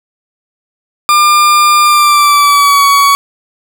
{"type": "tone with pitch glide", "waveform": "40% pulse", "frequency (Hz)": [1200, 1126.1], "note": ["D6", "C#6"], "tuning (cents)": [37, 27], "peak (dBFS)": -4, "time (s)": [1.09, 3.15], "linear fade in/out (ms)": 0, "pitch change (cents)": -110, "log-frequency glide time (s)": [1.84, 2.85], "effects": []}